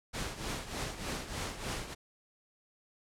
pink noise with tremolo, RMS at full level -35 dBFS, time 0.13-1.95 s, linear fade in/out 20 ms, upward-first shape triangle, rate 3.3 Hz, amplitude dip 75%, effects low-pass 9000 Hz 12 dB/octave

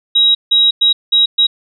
sine tone bursts at uneven times, 3825 Hz, A#7, 44 cents sharp, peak -7 dBFS, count 5, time 0.15-0.35 / 0.51-0.71 / 0.81-0.93 / 1.12-1.26 / 1.38-1.47 s, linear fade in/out 10 ms, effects none

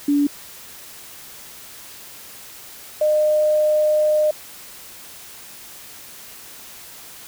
sine tone pair in turn, 287.5 / 609.2 Hz, D4 / D#5, -37 / -37 cents, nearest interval octave + minor second, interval 1300 cents, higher second, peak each -14 dBFS, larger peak neither, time 0.08-0.27 / 3.01-4.31 s, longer second, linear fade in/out 5 ms, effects white hiss -40 dBFS RMS until 7.27 s

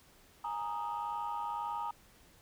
sine chord, Ab suspended second, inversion none, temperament equal, 830.6 / 932.3 / 1244.5 Hz, Ab5 / Bb5 / Eb6, 0 / 0 / 0 cents, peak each -39 / -36 / -40 dBFS, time 0.44-1.91 s, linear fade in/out 5 ms, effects tanh soft clip ceiling -29 dBFS + pink hiss -62 dBFS RMS until 2.41 s

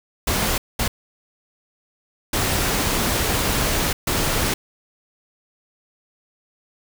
pink noise bursts at uneven times, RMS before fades -21 dBFS, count 4, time 0.27-0.58 / 0.79-0.88 / 2.33-3.93 / 4.07-4.54 s, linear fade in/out 5 ms, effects none

